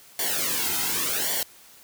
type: noise with flanger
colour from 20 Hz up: white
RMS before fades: -26 dBFS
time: 0.19-1.43 s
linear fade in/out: 2 ms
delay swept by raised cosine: 0.77 to 1.77 ms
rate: 0.88 Hz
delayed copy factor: -0.85
effects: white hiss -51 dBFS RMS until 1.83 s